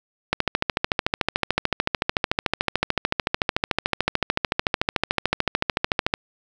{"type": "click train", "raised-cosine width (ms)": 0.3, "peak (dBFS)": -3, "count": 80, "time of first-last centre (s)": [0.33, 6.139], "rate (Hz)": 13.6, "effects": ["7-bit"]}